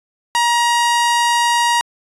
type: tone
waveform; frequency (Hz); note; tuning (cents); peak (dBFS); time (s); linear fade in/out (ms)
sawtooth; 948; A#5; +29; -9; 0.35-1.81; 0
effects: resampled to 24000 Hz